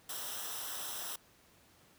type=noise with comb filter; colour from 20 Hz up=white; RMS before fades=-41 dBFS; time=0.09-1.16 s; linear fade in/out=5 ms; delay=0.44 ms; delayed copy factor=-0.7; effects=pink hiss -64 dBFS RMS until 1.98 s + high-pass 60 Hz 12 dB/octave